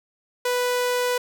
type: tone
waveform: sawtooth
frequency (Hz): 493.9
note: B4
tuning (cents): 0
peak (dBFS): -17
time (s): 0.45-1.18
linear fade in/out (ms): 5
effects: none